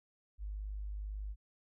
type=tone; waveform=sine; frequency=51 Hz; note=G#1; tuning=31 cents flat; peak=-38 dBFS; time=0.38-1.36 s; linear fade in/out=50 ms; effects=none